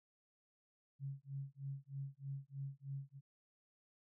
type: tone with tremolo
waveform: sine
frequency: 137.8 Hz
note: C#3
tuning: 10 cents flat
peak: -40 dBFS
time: 0.99-3.21 s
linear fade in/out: 50 ms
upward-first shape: sine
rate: 3.2 Hz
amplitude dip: 100%
effects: none